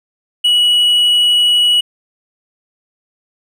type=tone; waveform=triangle; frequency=2928 Hz; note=F#7; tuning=19 cents flat; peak=-7 dBFS; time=0.44-1.81 s; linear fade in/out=10 ms; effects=none